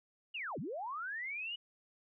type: linear two-way sweep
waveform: sine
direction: down then up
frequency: 2964 to 122.4 to 2964 Hz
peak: -38 dBFS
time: 0.34-1.56 s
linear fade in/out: 10 ms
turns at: 0.59 s
effects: none